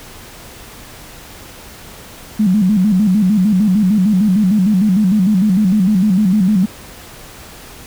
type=tone with vibrato; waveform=sine; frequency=198.2 Hz; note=G3; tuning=19 cents sharp; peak=-9 dBFS; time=2.39-6.66 s; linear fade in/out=10 ms; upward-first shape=square; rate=6.6 Hz; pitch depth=130 cents each way; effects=pink hiss -36 dBFS RMS until 7.86 s